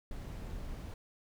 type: noise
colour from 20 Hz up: brown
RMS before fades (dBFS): -42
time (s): 0.11-0.94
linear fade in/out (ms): 2
effects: none